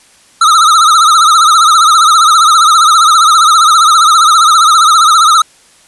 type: tone with vibrato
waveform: square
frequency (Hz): 1287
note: E6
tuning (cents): -42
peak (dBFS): -4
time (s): 0.41-5.42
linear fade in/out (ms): 5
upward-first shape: triangle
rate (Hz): 15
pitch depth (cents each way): 130
effects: white hiss -44 dBFS RMS until 5.87 s + resampled to 24000 Hz